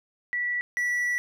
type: tone pair in turn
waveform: sine / triangle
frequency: 1952 / 1952 Hz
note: B6 / B6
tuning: -21 / -21 cents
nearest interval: unison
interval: 0 cents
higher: neither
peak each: -25 / -22 dBFS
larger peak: second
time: 0.33-0.61 / 0.77-1.18 s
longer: second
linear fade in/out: 0 ms
effects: none